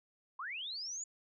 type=linear sweep; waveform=sine; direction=up; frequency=985 to 7040 Hz; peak=-39 dBFS; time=0.39-1.04 s; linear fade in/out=5 ms; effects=none